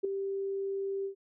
sine tone with ADSR envelope, 392 Hz, G4, in tune, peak -23 dBFS, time 0.03-1.15 s, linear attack 17 ms, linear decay 4 ms, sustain -8 dB, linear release 100 ms, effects none

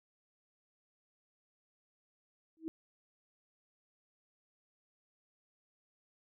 sine tone with exponential growth, 322.1 Hz, E4, 40 cents flat, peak -32 dBFS, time 2.57-2.68 s, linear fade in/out 0 ms, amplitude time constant 23 ms, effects none

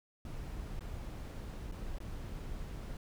brown noise with dropouts, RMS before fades -42 dBFS, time 0.25-2.97 s, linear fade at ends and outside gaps 2 ms, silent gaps 0.794-0.807 / 1.715-1.721 / 1.985-2.002 s, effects none

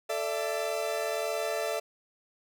40% pulse chord, A suspended fourth, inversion none, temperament equal with one note detuned, 440 / 587.3 / 668.8 Hz, A4 / D5 / E5, 0 / 0 / +25 cents, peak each -34 / -33 / -32 dBFS, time 0.09-1.8 s, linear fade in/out 10 ms, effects none

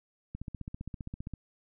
click train, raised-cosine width 5 ms, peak -26 dBFS, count 16, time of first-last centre 0.35-1.337 s, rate 15.2 Hz, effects none

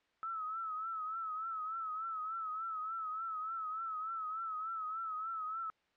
sine tone with vibrato, 1300 Hz, E6, 24 cents flat, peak -37 dBFS, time 0.23-5.7 s, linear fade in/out 0 ms, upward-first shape triangle, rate 3.4 Hz, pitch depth 79 cents each way, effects white hiss -75 dBFS RMS until 5.96 s + low-pass 3000 Hz 12 dB/octave

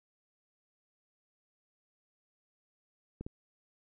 clicks, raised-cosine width 3 ms, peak -27 dBFS, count 2, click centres 3.21 / 3.265 s, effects none

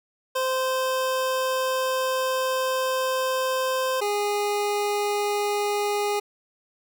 25% pulse tone pair in turn, 519 / 411.9 Hz, C5 / G#4, -14 / -14 cents, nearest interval major third, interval 400 cents, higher first, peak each -19 dBFS, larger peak neither, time 0.35-4.01 / 4.01-6.2 s, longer first, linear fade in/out 10 ms, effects none

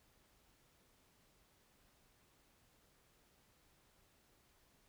silence, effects pink hiss -72 dBFS RMS until 4.88 s

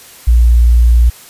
sine tone, 59 Hz, A#1, 22 cents sharp, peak -4 dBFS, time 0.27-1.1 s, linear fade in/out 10 ms, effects white hiss -37 dBFS RMS until 1.29 s + resampled to 32000 Hz

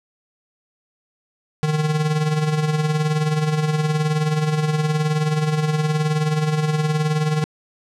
square tone with tremolo, 153.4 Hz, D#3, 24 cents flat, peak -16 dBFS, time 1.63-7.44 s, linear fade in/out 0 ms, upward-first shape sine, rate 19 Hz, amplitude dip 55%, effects low-pass 8000 Hz 12 dB/octave

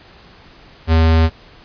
square tone, 81 Hz, E2, 30 cents flat, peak -10 dBFS, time 0.87-1.3 s, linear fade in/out 50 ms, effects pink hiss -44 dBFS RMS until 1.64 s + resampled to 11025 Hz

